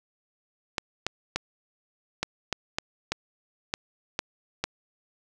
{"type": "clicks", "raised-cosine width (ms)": 0.2, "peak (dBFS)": -9, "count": 10, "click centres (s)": [0.782, 1.066, 1.36, 2.23, 2.527, 2.785, 3.12, 3.739, 4.191, 4.64], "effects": []}